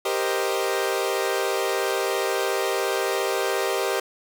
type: chord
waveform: sawtooth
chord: C minor seventh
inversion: second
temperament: equal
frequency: 392 / 466.2 / 523.3 / 622.3 Hz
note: G4 / Bb4 / C5 / Eb5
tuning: 0 / 0 / 0 / 0 cents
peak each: -22 / -25 / -25 / -26 dBFS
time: 0.05-4 s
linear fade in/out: 5 ms
effects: none